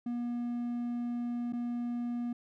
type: tone with dropouts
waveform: triangle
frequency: 240 Hz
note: B3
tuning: 49 cents flat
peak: -30 dBFS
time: 0.06-2.33 s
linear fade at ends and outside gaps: 5 ms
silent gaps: 1.525-1.532 s
effects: none